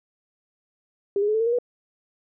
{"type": "tone with pitch steps", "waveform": "sine", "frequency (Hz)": [400, 413.4, 427.2, 441.5, 456.3, 471.6, 487.4], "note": ["G4", "G#4", "G#4", "A4", "A#4", "A#4", "B4"], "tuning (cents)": [35, -8, 49, 6, -37, 20, -23], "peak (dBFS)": -19, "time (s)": [1.16, 1.587], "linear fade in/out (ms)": 2, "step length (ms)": 61, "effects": []}